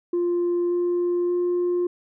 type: tone with pitch steps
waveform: sine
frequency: 349.2 / 351.4 / 353.7 Hz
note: F4 / F4 / F4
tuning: 0 / +11 / +22 cents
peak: -18 dBFS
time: 0.13-1.87 s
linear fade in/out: 5 ms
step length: 580 ms
effects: tanh soft clip ceiling -18 dBFS